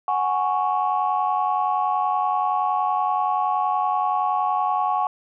sine chord, F# suspended second, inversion none, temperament equal, 740 / 830.6 / 1108.7 Hz, F#5 / G#5 / C#6, 0 / 0 / 0 cents, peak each -23 dBFS, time 0.08-5.07 s, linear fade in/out 2 ms, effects tanh soft clip ceiling -11 dBFS

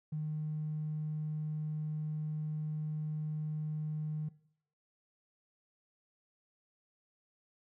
triangle tone, 153.4 Hz, D#3, 24 cents flat, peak -30 dBFS, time 0.12-4.29 s, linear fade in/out 10 ms, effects noise-tail reverb RT60 0.6 s tail -22 dB re dry + tanh soft clip ceiling -32 dBFS

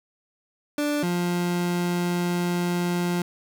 30% pulse tone pair in turn, 293.7 / 175.7 Hz, D4 / F3, 0 / +11 cents, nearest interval major sixth, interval 889 cents, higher first, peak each -20 dBFS, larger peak neither, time 0.78-1.03 / 1.03-3.22 s, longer second, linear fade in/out 2 ms, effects none

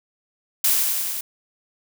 blue noise with echo, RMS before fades -18 dBFS, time 0.64-0.74 s, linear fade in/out 5 ms, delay 94 ms, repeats 5, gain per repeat -2 dB, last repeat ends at 1.21 s, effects none

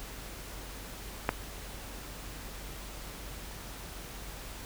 clicks, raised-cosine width 0.5 ms, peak -10 / -30 dBFS, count 2, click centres 1.291 / 1.295 s, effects added 48 Hz sine -45 dBFS peak until 4.65 s + pink hiss -45 dBFS RMS until 4.65 s

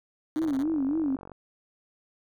sine tone with vibrato, 293.7 Hz, D4, in tune, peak -24 dBFS, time 0.36-1.16 s, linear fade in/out 5 ms, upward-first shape sine, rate 3.6 Hz, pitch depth 180 cents each way
5% pulse tone bursts, 129.6 Hz, C3, 16 cents flat, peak -30 dBFS, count 5, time 0.36-0.625 s, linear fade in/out 0 ms, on 33 ms, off 25 ms
click train, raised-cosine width 1 ms, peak -29 dBFS, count 43, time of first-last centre 0.42-1.317 s, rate 46.8 Hz
effects none

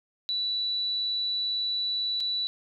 sine tone with dropouts, 3951 Hz, B7, in tune, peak -26 dBFS, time 0.29-2.47 s, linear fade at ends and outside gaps 0 ms, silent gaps 2.202-2.206 s, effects none

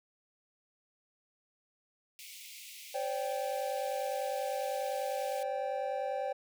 pink high-pass noise, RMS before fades -49 dBFS, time 2.19-5.43 s, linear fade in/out 0 ms, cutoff 2100 Hz, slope 96 dB/octave
triangle chord, C suspended second, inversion none, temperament equal with one note detuned, 523.3 / 573.3 / 784 Hz, C5 / D5 / G5, 0 / -42 / 0 cents, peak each -35 dBFS, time 2.94-6.33 s, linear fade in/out 10 ms
effects none

